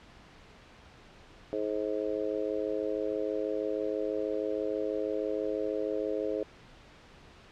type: harmonic tone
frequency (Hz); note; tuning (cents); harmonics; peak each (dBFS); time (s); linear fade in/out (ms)
106.2; G#2; +39; 3 / 4 / 5 / 6; -36 / -33 / -34 / -39; 1.53-6.43; 0
effects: pink hiss -54 dBFS RMS until 7.51 s + low-pass 4000 Hz 12 dB/octave